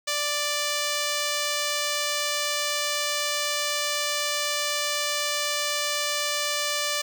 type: tone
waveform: 5% pulse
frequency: 588 Hz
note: D5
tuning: 2 cents sharp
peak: -13 dBFS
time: 0.07-7.02 s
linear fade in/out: 10 ms
effects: none